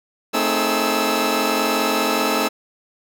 15% pulse tone cluster, 223.7 / 264.8 / 311.9 / 422.4 / 1316 Hz, A3 / C4 / D#4 / G#4 / E6, +29 / +21 / +4 / +29 / -3 cents, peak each -18 dBFS, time 0.33-2.49 s, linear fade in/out 20 ms, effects none

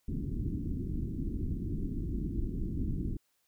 pink low-pass noise, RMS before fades -34 dBFS, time 0.08-3.17 s, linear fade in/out 5 ms, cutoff 340 Hz, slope 48 dB/octave, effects white hiss -75 dBFS RMS until 3.47 s

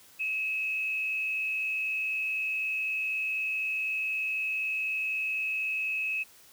sine tone with frequency modulation, 2576 Hz, E7, 41 cents flat, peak -28 dBFS, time 0.19-6.24 s, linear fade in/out 20 ms, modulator 152 Hz, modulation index 0.31, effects white hiss -56 dBFS RMS until 6.52 s

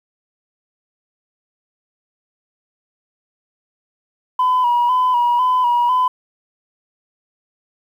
sine tone with vibrato, 985 Hz, B5, 5 cents flat, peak -11 dBFS, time 4.39-6.08 s, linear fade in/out 5 ms, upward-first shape square, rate 2 Hz, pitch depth 42 cents each way, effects tanh soft clip ceiling -10 dBFS + 8-bit

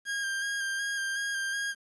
40% pulse tone with vibrato, 1609 Hz, G6, 45 cents sharp, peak -29 dBFS, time 0.05-1.75 s, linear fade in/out 50 ms, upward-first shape square, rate 2.7 Hz, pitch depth 22 cents each way, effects resampled to 24000 Hz + 10-bit

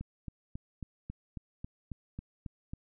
click train, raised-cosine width 5 ms, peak -27 dBFS, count 11, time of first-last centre 0.01-2.735 s, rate 3.67 Hz, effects none

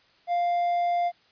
triangle tone with hard clipping, 698.5 Hz, F5, in tune, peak -23 dBFS, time 0.27-1.12 s, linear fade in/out 50 ms, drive 6 dB, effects white hiss -61 dBFS RMS until 1.31 s + resampled to 11025 Hz

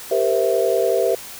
sine chord, C dominant seventh, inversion second, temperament equal with one note detuned, 392 / 466.2 / 516.6 / 659.3 Hz, G4 / Bb4 / C5 / E5, 0 / 0 / -22 / 0 cents, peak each -21 dBFS, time 0.11-1.15 s, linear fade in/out 5 ms, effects white hiss -36 dBFS RMS until 1.39 s

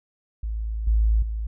sine tone with level steps, 54.5 Hz, A1, 16 cents flat, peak -25 / -16 / -25 dBFS, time 0.43-1.47 s, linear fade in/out 5 ms, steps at 0.87 / 1.22 s, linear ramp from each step 5 ms, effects none

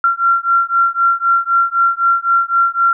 sine beating tone pair, 1369 / 1372.9 Hz, F6 / F6, -35 / -30 cents, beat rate 3.9 Hz, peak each -14 dBFS, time 0.04-2.93 s, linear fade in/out 2 ms, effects none

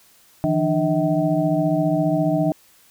sine tone cluster, 154.3 / 169 / 300.4 / 641 / 763 Hz, D#3 / E3 / D4 / E5 / G5, -14 / +43 / +39 / -49 / -47 cents, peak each -25 / -23 / -21 / -22 / -29 dBFS, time 0.44-2.52 s, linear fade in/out 0 ms, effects white hiss -54 dBFS RMS until 2.9 s

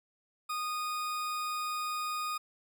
40% pulse tone, 1235 Hz, D#6, 13 cents flat, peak -32 dBFS, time 0.49-2.38 s, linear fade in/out 10 ms, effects none

